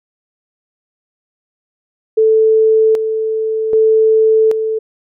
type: tone with tremolo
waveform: sine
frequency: 440 Hz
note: A4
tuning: in tune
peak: -7 dBFS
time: 2.17-4.79 s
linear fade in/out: 10 ms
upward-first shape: square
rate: 0.64 Hz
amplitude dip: 55%
effects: none